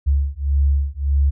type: beating tone pair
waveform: sine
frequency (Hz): 69.3 / 71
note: C#2 / C#2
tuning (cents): 0 / +42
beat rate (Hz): 1.7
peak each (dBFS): -18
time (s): 0.06-1.31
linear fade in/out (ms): 20
effects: none